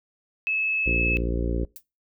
sine tone, 2597 Hz, E7, 26 cents flat, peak -22 dBFS, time 0.47-1.17 s, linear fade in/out 0 ms
harmonic tone, 58.27 Hz, A#1, in tune, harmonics 1 / 2 / 3 / 4 / 5 / 6 / 7 / 8 / 9, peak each -25 / -34 / -34 / -36 / -33 / -34 / -36 / -40 / -38 dBFS, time 0.86-1.65 s, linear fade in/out 5 ms
violet noise with exponential decay, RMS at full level -35 dBFS, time 1.76-1.83 s, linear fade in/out 0 ms, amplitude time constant 15 ms
effects noise-tail reverb RT60 0.3 s tail -25 dB re dry

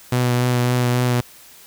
sawtooth tone with vibrato, 123.47 Hz, B2, in tune, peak -12 dBFS, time 0.12-1.21 s, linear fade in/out 5 ms, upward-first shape triangle, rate 3.6 Hz, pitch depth 23 cents each way, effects white hiss -45 dBFS RMS until 1.66 s

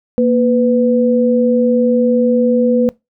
sine tone pair together, 234.9 / 498 Hz, A#3 / B4, +13 / +14 cents, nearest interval octave + minor second, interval 1301 cents, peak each -12 dBFS, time 0.18-2.89 s, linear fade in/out 0 ms, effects noise-tail reverb RT60 0.2 s tail -23 dB re dry

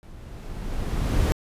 brown noise with level ramp, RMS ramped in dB -44 to -18 dBFS, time 0.03-1.32 s, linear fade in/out 0 ms, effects resampled to 32000 Hz

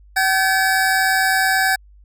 square tone cluster, 762 / 1543 / 1712 Hz, G5 / G6 / A6, -49 / -28 / -48 cents, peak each -20 dBFS, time 0.16-1.76 s, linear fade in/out 10 ms, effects added 50 Hz sine -44 dBFS peak until 2.04 s

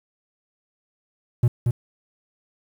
triangle tone with echo, 120 Hz, B2, 49 cents flat, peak -11 dBFS, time 1.43-1.48 s, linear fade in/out 5 ms, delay 230 ms, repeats 1, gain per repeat -4 dB, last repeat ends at 1.71 s, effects 8-bit

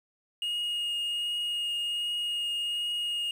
triangle tone with vibrato, 2862 Hz, F7, 42 cents sharp, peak -27 dBFS, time 0.42-3.31 s, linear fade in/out 2 ms, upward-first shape triangle, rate 1.3 Hz, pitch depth 9 cents each way, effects 9-bit

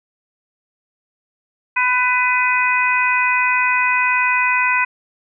harmonic tone, 499.9 Hz, B4, 21 cents sharp, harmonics 2 / 3 / 4 / 5, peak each -19 / -21 / -20 / -18 dBFS, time 1.76-4.85 s, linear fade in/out 10 ms, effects none

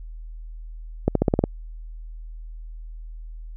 accelerating click train, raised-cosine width 2 ms, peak -4 dBFS, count 7, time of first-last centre 1.08-1.439 s, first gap 73 ms, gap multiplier 0.92, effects added 40 Hz sine -34 dBFS peak until 3.56 s

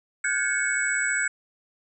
sine tone cluster, 1443 / 1558 / 1690 / 2214 / 7850 Hz, F#6 / G6 / G#6 / C#7 / B8, -44 / -11 / +30 / -3 / -11 cents, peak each -29 dBFS, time 0.24-1.28 s, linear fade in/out 5 ms, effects none

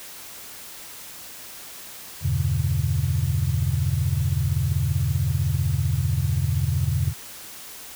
sine chord, E minor seventh, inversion none, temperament equal with one note detuned, 82.41 / 98 / 123.47 / 143.81 Hz, E2 / G2 / B2 / D3, 0 / 0 / 0 / -36 cents, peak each -25 dBFS, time 2.21-7.14 s, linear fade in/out 50 ms, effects tanh soft clip ceiling -10 dBFS + white hiss -40 dBFS RMS until 7.95 s

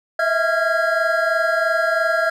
triangle tone cluster, 642 / 665 / 1381 / 1644 Hz, E5 / E5 / F6 / G#6, -46 / +15 / -20 / -18 cents, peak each -20 dBFS, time 0.19-2.3 s, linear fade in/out 5 ms, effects none

